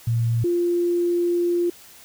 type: tone pair in turn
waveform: sine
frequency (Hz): 116.1 / 347.9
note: A#2 / F4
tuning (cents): -7 / -7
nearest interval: octave + perfect fifth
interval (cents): 1900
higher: second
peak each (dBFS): -18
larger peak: neither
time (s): 0.07-0.44 / 0.44-1.7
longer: second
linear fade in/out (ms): 5
effects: white hiss -47 dBFS RMS until 2.04 s